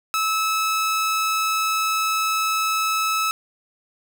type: tone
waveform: sawtooth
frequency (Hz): 1300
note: E6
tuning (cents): -24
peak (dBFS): -16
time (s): 0.14-3.31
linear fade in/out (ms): 0
effects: none

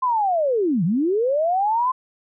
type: linear two-way sweep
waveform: sine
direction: down then up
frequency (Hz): 1046.5 to 152.6 to 1046.5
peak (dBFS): -17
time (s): 0.02-1.92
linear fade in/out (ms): 10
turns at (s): 0.84
effects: none

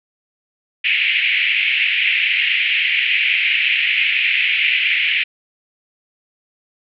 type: band-pass noise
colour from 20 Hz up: pink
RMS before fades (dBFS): -17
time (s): 0.84-5.24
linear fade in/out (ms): 10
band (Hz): 2100 to 2900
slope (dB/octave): 48
effects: none

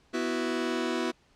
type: chord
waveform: sawtooth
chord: B suspended fourth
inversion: none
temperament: just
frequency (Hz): 246.9 / 329.3 / 370.4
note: B3 / E4 / F#4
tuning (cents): 0 / -2 / +2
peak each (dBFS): -28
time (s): 0.13-1.12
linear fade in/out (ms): 20
effects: pink hiss -64 dBFS RMS until 1.35 s + low-pass 6000 Hz 12 dB/octave

